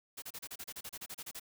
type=noise bursts; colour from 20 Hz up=white; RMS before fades=-44 dBFS; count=15; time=0.17-1.398 s; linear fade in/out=10 ms; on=52 ms; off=32 ms; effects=none

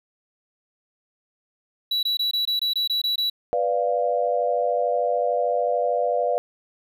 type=tone bursts; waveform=triangle; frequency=3926 Hz; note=B7; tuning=11 cents flat; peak=-19 dBFS; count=10; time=1.91-3.299 s; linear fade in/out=5 ms; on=120 ms; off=21 ms
type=chord; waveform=sine; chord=B diminished; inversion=none; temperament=equal; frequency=493.9 / 587.3 / 698.5 Hz; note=B4 / D5 / F5; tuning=0 / 0 / 0 cents; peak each=-24 dBFS; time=3.53-6.38 s; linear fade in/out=0 ms
effects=none

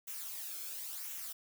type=noise with flanger; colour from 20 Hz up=blue; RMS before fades=-43 dBFS; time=0.07-1.33 s; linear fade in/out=10 ms; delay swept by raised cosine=0.21 to 1.07 ms; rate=0.95 Hz; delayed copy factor=-0.55; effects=none

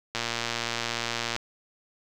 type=click train; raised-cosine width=0.2 ms; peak=-11 dBFS; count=143; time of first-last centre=0.15-1.364 s; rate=117 Hz; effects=none

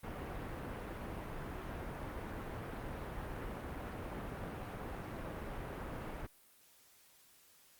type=low-pass noise; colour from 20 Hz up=pink; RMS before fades=-43 dBFS; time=0.03-6.27 s; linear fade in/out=10 ms; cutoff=1700 Hz; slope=12 dB/octave; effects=white hiss -65 dBFS RMS until 7.79 s + Opus 32 kbps

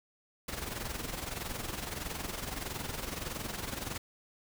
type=noise with amplitude modulation; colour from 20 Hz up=pink; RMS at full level=-36 dBFS; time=0.48-3.98 s; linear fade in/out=5 ms; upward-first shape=sine; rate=21.6 Hz; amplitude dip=65%; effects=none

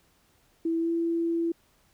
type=tone with pitch glide; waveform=sine; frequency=329.6 to 334.8 Hz; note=E4 to E4; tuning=0 to +27 cents; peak=-24 dBFS; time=0.65-1.52 s; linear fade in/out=5 ms; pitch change=+27 cents; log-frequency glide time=0.79-0.9 s; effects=pink hiss -65 dBFS RMS until 1.93 s

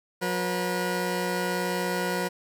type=tone pair together; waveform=15% pulse; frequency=181.1 / 483.5 Hz; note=F#3 / B4; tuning=-37 / -37 cents; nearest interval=octave + perfect fourth; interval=1700 cents; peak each=-22 / -23 dBFS; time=0.21-2.29 s; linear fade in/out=20 ms; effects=none

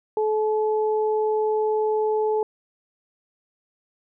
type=tone pair together; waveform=sine; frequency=430.9 / 860 Hz; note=A4 / A5; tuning=-36 / -40 cents; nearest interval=octave; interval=1196 cents; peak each=-20 / -27 dBFS; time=0.17-2.43 s; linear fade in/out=2 ms; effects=none

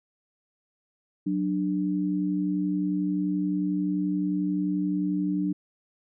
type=tone pair together; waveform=sine; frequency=185 / 296.4 Hz; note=F#3 / D4; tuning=0 / +16 cents; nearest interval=minor sixth; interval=816 cents; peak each=-27 / -26 dBFS; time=1.26-5.53 s; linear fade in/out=10 ms; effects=none

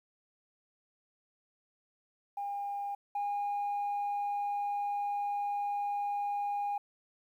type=tone pair in turn; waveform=sine; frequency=807 / 815 Hz; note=G#5 / G#5; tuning=-50 / -33 cents; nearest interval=unison; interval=17 cents; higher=second; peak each=-33 / -29 dBFS; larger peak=second; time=2.37-2.95 / 3.15-6.78 s; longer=second; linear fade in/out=5 ms; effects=tanh soft clip ceiling -29 dBFS + 11-bit

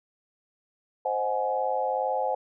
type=chord; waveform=sine; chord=Ab dominant seventh; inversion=first; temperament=equal with one note detuned; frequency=523.3 / 622.3 / 740 / 842.2 Hz; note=C5 / Eb5 / Gb5 / Ab5; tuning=0 / 0 / 0 / +24 cents; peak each=-29 / -33 / -30 / -29 dBFS; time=1.05-2.35 s; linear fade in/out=5 ms; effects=none

